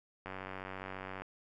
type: click train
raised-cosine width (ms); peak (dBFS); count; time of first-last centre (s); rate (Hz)
0.5; -27; 92; 0.26-1.22; 94.8
effects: none